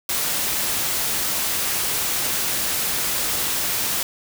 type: noise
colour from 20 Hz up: white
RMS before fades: -23 dBFS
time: 0.09-4.03 s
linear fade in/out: 2 ms
effects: none